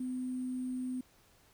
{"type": "tone with sample-and-hold", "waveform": "sine", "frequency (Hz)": 254.1, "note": "B3", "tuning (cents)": 49, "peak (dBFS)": -34, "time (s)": [0, 1.01], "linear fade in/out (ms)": 5, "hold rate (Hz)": 8820, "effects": ["pink hiss -65 dBFS RMS until 1.53 s"]}